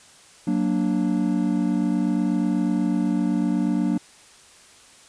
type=chord; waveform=triangle; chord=Gb augmented; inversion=none; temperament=equal; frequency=185 / 233.1 / 293.7 Hz; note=Gb3 / Bb3 / D4; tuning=0 / 0 / 0 cents; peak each=-22 dBFS; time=0.47-3.98 s; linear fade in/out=5 ms; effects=white hiss -50 dBFS RMS until 5.08 s + resampled to 22050 Hz